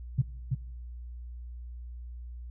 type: tone with echo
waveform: sine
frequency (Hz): 130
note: C3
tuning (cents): -11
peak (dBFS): -20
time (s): 0.18-0.22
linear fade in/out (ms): 10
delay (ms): 330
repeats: 1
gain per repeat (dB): -4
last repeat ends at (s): 0.55
effects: noise-tail reverb RT60 1.0 s tail -23 dB re dry + added 60 Hz sine -39 dBFS peak until 2.5 s